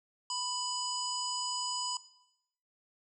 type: harmonic tone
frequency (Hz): 993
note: B5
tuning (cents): +9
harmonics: 1 / 3 / 5 / 7 / 8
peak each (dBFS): -38 / -43 / -37 / -41 / -44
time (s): 0.3-1.97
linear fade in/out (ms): 2
effects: noise-tail reverb RT60 0.8 s tail -17 dB re dry